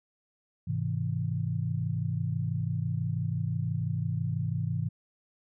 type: chord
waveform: sine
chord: Ab augmented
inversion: none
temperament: just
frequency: 103.83 / 129.78 / 162.23 Hz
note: Ab2 / C3 / E3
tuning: 0 / -14 / -27 cents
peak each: -32 dBFS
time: 0.67-4.89 s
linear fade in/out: 10 ms
effects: none